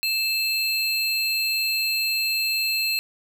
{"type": "tone pair together", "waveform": "square", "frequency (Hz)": [2637, 4186], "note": ["E7", "C8"], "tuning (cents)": [0, 0], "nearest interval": "minor sixth", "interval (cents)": 800, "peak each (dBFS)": -25, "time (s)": [0.03, 2.99], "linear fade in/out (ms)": 0, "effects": []}